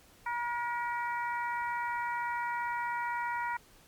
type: harmonic tone with a mistuned harmonic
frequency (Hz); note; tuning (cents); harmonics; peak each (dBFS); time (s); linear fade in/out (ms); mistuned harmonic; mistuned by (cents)
477.8; A#4; +43; 2 / 3 / 4 / 5; -33 / -39 / -40 / -45; 0.26-3.57; 5; 5; -61
effects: pink hiss -60 dBFS RMS until 3.87 s + Opus 48 kbps